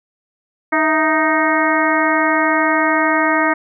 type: harmonic tone with a mistuned harmonic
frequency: 311.1 Hz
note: D#4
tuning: in tune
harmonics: 1 / 2 / 3 / 4 / 5 / 6 / 7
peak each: -19 / -20 / -20 / -20 / -22 / -20 / -23 dBFS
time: 0.72-3.54 s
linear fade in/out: 10 ms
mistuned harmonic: 2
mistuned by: +72 cents
effects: none